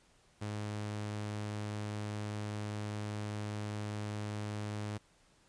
sawtooth tone, 105 Hz, G#2, 19 cents sharp, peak -33 dBFS, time 0.41-4.98 s, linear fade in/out 10 ms, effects pink hiss -67 dBFS RMS until 5.48 s + resampled to 22050 Hz

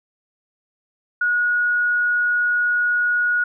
sine tone, 1452 Hz, F#6, 33 cents flat, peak -16 dBFS, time 1.21-3.44 s, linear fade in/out 5 ms, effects none

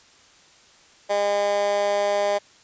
15% pulse tone with high-pass filter, 203.2 Hz, G#3, 38 cents flat, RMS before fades -22 dBFS, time 1.09-2.39 s, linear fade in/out 20 ms, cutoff 600 Hz, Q 2.8, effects white hiss -53 dBFS RMS until 2.63 s + resampled to 16000 Hz

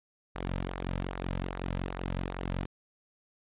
sawtooth tone with flanger, 45.36 Hz, F#1, 34 cents flat, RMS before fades -35 dBFS, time 0.35-2.66 s, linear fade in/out 10 ms, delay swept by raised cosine 0.29 to 2.79 ms, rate 2.5 Hz, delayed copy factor -0.6, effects resampled to 8000 Hz

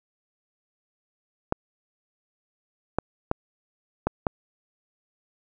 clicks, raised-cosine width 1 ms, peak -8 dBFS, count 5, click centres 1.524 / 2.986 / 3.314 / 4.07 / 4.268 s, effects none

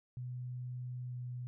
sine tone with pitch glide, 124.7 to 123.77 Hz, B2 to B2, +17 to +4 cents, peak -39 dBFS, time 0.17-1.47 s, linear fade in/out 0 ms, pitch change -13 cents, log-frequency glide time 1.08-1.14 s, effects none

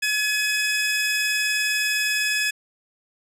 sawtooth tone pair together, 1698.6 / 2538 Hz, G#6 / D#7, +39 / +34 cents, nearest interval perfect fifth, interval 695 cents, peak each -20 dBFS, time 0.02-2.51 s, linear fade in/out 10 ms, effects low-pass 12000 Hz 12 dB/octave

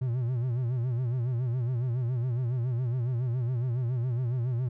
triangle tone with vibrato, 122.9 Hz, B2, 8 cents flat, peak -24 dBFS, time 0.01-4.69 s, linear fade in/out 10 ms, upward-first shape sine, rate 7.2 Hz, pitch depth 110 cents each way, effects none

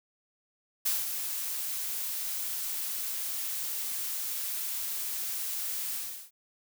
blue noise with ADSR envelope, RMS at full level -27 dBFS, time 0.85-6.31 s, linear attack 13 ms, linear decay 180 ms, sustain -7 dB, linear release 370 ms, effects none

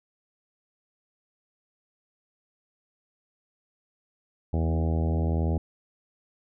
harmonic tone with a mistuned harmonic, 81 Hz, E2, 30 cents flat, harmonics 1 / 2 / 3 / 4 / 5 / 6 / 7 / 8 / 9 / 10, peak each -24 / -30 / -34 / -36 / -38 / -40 / -41 / -42 / -43 / -44 dBFS, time 4.53-5.58 s, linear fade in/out 5 ms, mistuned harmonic 3, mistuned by -17 cents, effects none

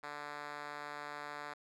5% pulse tone with band-pass filter, 146.83 Hz, D3, in tune, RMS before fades -45 dBFS, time 0.03-1.54 s, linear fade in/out 10 ms, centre 1400 Hz, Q 0.6, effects none

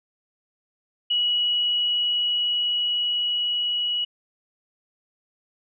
sine tone with level ramp, 2922 Hz, F#7, 22 cents flat, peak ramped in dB -19 to -22 dBFS, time 1.1-4.05 s, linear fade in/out 10 ms, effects none

